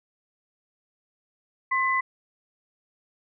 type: tone pair together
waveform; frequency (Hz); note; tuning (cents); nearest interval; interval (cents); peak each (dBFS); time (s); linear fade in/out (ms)
sine; 1064.2 / 2005; C6 / B6; +29 / +26; major seventh; 1097; -24; 1.71-2.01; 10
effects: none